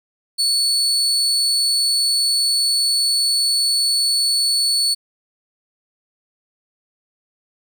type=tone; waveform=35% pulse; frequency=4435 Hz; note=C#8; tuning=in tune; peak=-14 dBFS; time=0.38-4.95 s; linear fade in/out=20 ms; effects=none